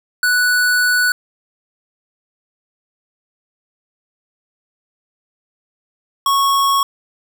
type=tone pair in turn; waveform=square; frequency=1480 / 1103.9 Hz; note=F#6 / C#6; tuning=0 / -8 cents; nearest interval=perfect fourth; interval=508 cents; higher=first; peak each=-13 dBFS; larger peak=neither; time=0.23-1.12 / 6.26-6.83 s; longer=first; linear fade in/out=2 ms; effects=none